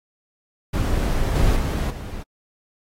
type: noise with level steps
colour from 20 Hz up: brown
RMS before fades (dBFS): -21 / -18 / -22 / -31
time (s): 0.73-2.23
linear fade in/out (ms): 10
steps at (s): 1.35 / 1.56 / 1.9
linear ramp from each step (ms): 5
effects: AAC 48 kbps